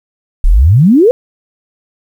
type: exponential sweep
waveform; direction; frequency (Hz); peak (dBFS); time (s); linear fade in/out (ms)
sine; up; 31.5 to 522; -3; 0.44-1.11; 0
effects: 7-bit